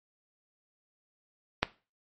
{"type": "click", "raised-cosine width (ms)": 0.3, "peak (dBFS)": -7, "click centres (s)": 1.63, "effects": ["noise-tail reverb RT60 0.3 s tail -17 dB re dry", "MP3 32 kbps"]}